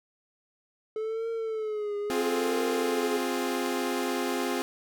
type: tone with vibrato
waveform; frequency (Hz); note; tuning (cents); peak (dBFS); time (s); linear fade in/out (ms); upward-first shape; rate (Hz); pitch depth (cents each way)
triangle; 432.9; A4; -28; -27; 0.96-3.17; 2; triangle; 0.74; 100
type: chord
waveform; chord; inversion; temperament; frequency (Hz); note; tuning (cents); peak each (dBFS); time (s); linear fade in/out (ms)
sawtooth; F minor; second; equal with one note detuned; 261.6 / 351.9 / 415.3; C4 / F4 / Ab4; 0 / +13 / 0; -27 / -28 / -29; 2.1-4.62; 0
effects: none